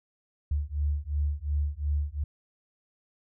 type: beating tone pair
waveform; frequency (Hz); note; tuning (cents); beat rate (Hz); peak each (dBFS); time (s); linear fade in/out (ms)
sine; 71.9 / 74.7; D2 / D2; -36 / +30; 2.8; -29; 0.51-2.24; 5
effects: none